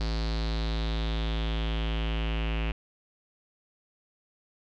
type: tone with low-pass filter sweep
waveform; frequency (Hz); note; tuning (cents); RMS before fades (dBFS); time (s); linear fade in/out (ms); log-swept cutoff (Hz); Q
square; 55; A1; 0; -29; 0-2.72; 5; 4500 to 2700; 4.9
effects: none